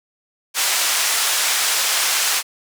white band-pass noise, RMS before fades -19 dBFS, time 0.54-2.43 s, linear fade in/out 50 ms, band 780 to 8800 Hz, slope 12 dB/octave, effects none

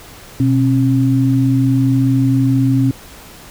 sine tone pair together, 125.05 / 269.3 Hz, B2 / C#4, +22 / -50 cents, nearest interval octave + minor second, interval 1328 cents, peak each -13 dBFS, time 0.4-2.91 s, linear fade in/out 2 ms, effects pink hiss -38 dBFS RMS until 3.5 s

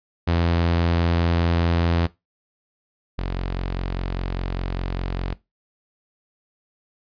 sawtooth tone pair in turn, 84.9 / 44.97 Hz, F2 / F#1, -48 / -49 cents, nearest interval major seventh, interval 1101 cents, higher first, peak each -14 / -20 dBFS, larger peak first, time 0.27-2.07 / 3.18-5.34 s, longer second, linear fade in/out 10 ms, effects noise-tail reverb RT60 0.2 s tail -19 dB re dry + resampled to 11025 Hz

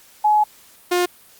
sine / sawtooth tone pair in turn, 846 / 355.7 Hz, G#5 / F4, +32 / +32 cents, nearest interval octave + minor third, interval 1500 cents, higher first, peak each -12 dBFS, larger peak neither, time 0.24-0.44 / 0.91-1.06 s, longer first, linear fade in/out 10 ms, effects white hiss -49 dBFS RMS until 1.39 s + Opus 48 kbps

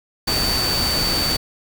sine tone in noise, 4564 Hz, C#8, 50 cents sharp, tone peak -20 dBFS, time 0.27-1.37 s, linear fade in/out 10 ms, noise pink, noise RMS -23 dBFS, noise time 0.27-1.37 s, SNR 0 dB, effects none

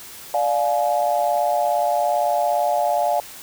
sine chord, D diminished, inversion none, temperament just, 587.3 / 704.8 / 845.8 Hz, D5 / F5 / Ab5, 0 / +16 / +31 cents, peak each -22 / -20 / -23 dBFS, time 0.34-3.2 s, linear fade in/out 2 ms, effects white hiss -39 dBFS RMS until 3.42 s

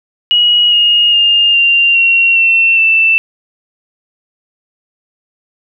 sine tone with pitch steps, 2903 / 2861 / 2820 / 2780 / 2740 / 2701 / 2662 Hz, F#7 / F7 / F7 / F7 / F7 / E7 / E7, -34 / +41 / +16 / -9 / -34 / +42 / +16 cents, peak -6 dBFS, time 0.31-3.18 s, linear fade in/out 0 ms, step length 410 ms, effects none

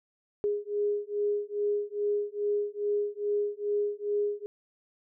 sine beating tone pair, 411.5 / 413.9 Hz, G#4 / G#4, -16 / -6 cents, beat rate 2.4 Hz, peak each -30 dBFS, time 0.44-4.46 s, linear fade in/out 0 ms, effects none

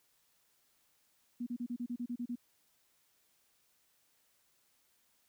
sine tone bursts, 241.8 Hz, B3, 36 cents flat, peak -35 dBFS, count 10, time 1.4-2.357 s, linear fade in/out 10 ms, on 66 ms, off 33 ms, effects white hiss -73 dBFS RMS until 5.28 s

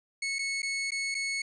sawtooth tone with dropouts, 2200 Hz, C#7, 14 cents flat, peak -26 dBFS, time 0.22-1.42 s, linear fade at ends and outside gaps 5 ms, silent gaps 0.386-0.39 / 0.62-0.629 / 0.907-0.918 / 1.145-1.149 s, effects resampled to 22050 Hz + 11-bit

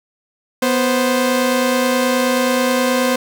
sawtooth tone pair together, 246.9 / 523.2 Hz, B3 / C5, 0 / 0 cents, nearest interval octave + minor second, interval 1300 cents, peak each -13 dBFS, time 0.62-3.16 s, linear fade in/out 5 ms, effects none

